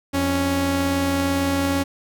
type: tone pair together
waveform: sawtooth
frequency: 86.48 / 277.2 Hz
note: F2 / C#4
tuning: -16 / 0 cents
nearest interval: octave + minor sixth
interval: 2016 cents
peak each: -22 / -16 dBFS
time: 0.13-1.84 s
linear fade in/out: 20 ms
effects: none